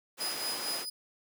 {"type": "noise", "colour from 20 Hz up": "pink", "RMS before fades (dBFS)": -37, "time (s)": [0.17, 0.86], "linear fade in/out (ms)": 50}
{"type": "tone with tremolo", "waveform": "sawtooth", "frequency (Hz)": 4978, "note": "D#8", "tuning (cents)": 0, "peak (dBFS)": -29, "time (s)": [0.2, 0.9], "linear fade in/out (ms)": 10, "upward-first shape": "sine", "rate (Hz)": 4.4, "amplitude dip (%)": 60}
{"effects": ["high-pass 400 Hz 12 dB/octave"]}